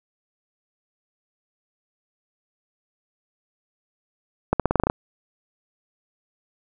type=accelerating click train; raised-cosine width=1 ms; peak=-4 dBFS; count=9; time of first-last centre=4.53-4.899 s; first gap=67 ms; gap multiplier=0.89; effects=none